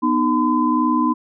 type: tone cluster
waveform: sine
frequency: 246 / 308.6 / 1017 Hz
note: B3 / D#4 / C6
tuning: -7 / -14 / -50 cents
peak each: -19 dBFS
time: 0.02-1.14 s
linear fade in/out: 20 ms
effects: none